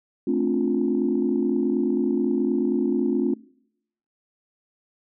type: chord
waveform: sine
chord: D minor seventh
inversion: second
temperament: just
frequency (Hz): 220.2 / 264.3 / 293.7 / 352.4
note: A3 / C4 / D4 / F4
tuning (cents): +2 / +18 / 0 / +16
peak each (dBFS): -26 / -23 / -27 / -24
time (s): 0.27-3.34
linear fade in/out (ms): 5
effects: noise-tail reverb RT60 0.8 s tail -25 dB re dry + tanh soft clip ceiling -11 dBFS